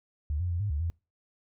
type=tone with pitch steps; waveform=sine; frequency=74.1 / 89 / 86.1 / 102.9 / 73 / 84.1 Hz; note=D2 / F2 / F2 / G#2 / D2 / E2; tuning=+16 / +33 / -24 / -16 / -10 / +35 cents; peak=-27 dBFS; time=0.3-0.9 s; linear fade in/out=0 ms; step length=100 ms; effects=noise-tail reverb RT60 0.3 s tail -26 dB re dry